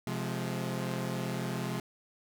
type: chord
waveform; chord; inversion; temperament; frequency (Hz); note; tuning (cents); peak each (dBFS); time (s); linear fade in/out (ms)
sawtooth; F minor; second; equal with one note detuned; 130.81 / 174.61 / 211.5; C3 / F3 / Ab3; 0 / 0 / +32; -32 / -33 / -34; 0.07-1.8; 2
effects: none